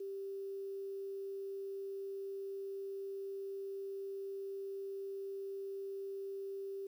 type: tone with quantisation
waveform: sine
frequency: 392 Hz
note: G4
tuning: in tune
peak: -40 dBFS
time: 0-6.87 s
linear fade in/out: 5 ms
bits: 11
effects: none